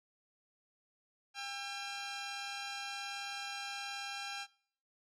10% pulse tone pair together, 802 / 1349.6 Hz, G5 / E6, +39 / +40 cents, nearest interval major sixth, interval 901 cents, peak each -33 / -37 dBFS, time 1.34-4.47 s, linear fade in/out 50 ms, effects noise-tail reverb RT60 0.6 s tail -22 dB re dry + low-pass 7000 Hz 12 dB/octave

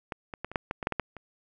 clicks, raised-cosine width 0.5 ms, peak -18 / -22 / -18 / -26 / -11 / -15 / -19 / -10 / -15 / -12 / -27 dBFS, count 11, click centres 0.122 / 0.338 / 0.446 / 0.516 / 0.558 / 0.711 / 0.828 / 0.871 / 0.923 / 0.997 / 1.167 s, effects none

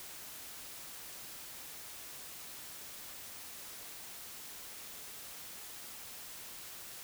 silence, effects white hiss -48 dBFS RMS until 7.03 s

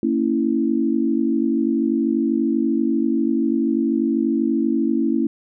sine chord, A# diminished, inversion none, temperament equal with one note detuned, 229.1 / 277.2 / 329.6 Hz, A#3 / C#4 / E4, -30 / 0 / 0 cents, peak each -21 dBFS, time 0.03-5.27 s, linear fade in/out 2 ms, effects none

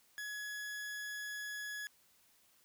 40% pulse tone, 1685 Hz, G#6, 25 cents sharp, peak -40 dBFS, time 0.18-1.87 s, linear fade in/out 0 ms, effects white hiss -69 dBFS RMS until 2.64 s

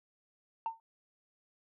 sine tone with exponential decay, 905 Hz, A5, 48 cents sharp, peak -27 dBFS, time 0.66-0.8 s, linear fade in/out 1 ms, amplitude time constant 29 ms, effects tanh soft clip ceiling -28 dBFS

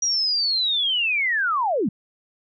sine linear sweep, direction down, 5790 to 165.2 Hz, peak -19 dBFS, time 0.02-1.89 s, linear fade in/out 5 ms, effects none

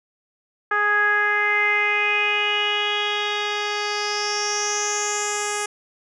10% pulse tone with low-pass filter sweep, 415.3 Hz, G#4, in tune, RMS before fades -22 dBFS, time 0.71-5.66 s, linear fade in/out 5 ms, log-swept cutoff 1500 to 8500 Hz, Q 5.9, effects none

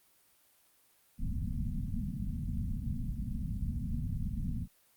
pink low-pass noise, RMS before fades -35 dBFS, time 1.18-4.68 s, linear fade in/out 50 ms, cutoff 250 Hz, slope 96 dB/octave, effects white hiss -67 dBFS RMS until 4.96 s + Opus 32 kbps

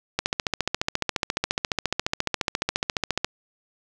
click train, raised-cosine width 0.2 ms, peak -5 dBFS, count 45, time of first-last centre 0.19-3.246 s, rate 14.4 Hz, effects none

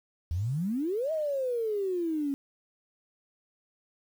sine exponential two-way sweep, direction up then down, 77.78 to 649 to 272.7 Hz, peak -27 dBFS, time 0.31-2.34 s, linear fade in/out 0 ms, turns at 1.12 s, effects 9-bit

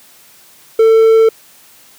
triangle tone, 447 Hz, A4, 27 cents sharp, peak -3 dBFS, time 0.79-1.29 s, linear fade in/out 5 ms, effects white hiss -44 dBFS RMS until 1.98 s + high-pass 100 Hz 12 dB/octave

